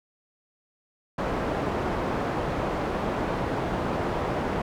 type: low-pass noise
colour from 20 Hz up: white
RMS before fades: -28 dBFS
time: 1.18-4.62 s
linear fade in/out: 5 ms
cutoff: 780 Hz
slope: 12 dB/octave
effects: none